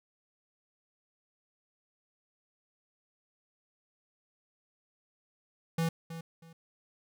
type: tone with echo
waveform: square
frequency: 164.81 Hz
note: E3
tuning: in tune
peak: -28 dBFS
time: 5.78-5.89 s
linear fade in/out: 5 ms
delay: 320 ms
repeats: 2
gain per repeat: -12 dB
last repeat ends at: 6.53 s
effects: none